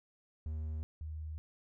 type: tone pair in turn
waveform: triangle / sine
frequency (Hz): 77.78 / 77.78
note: D#2 / D#2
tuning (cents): 0 / 0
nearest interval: unison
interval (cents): 0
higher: neither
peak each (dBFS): -34 / -39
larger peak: first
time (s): 0.46-0.83 / 1.01-1.38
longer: neither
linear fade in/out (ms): 0
effects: none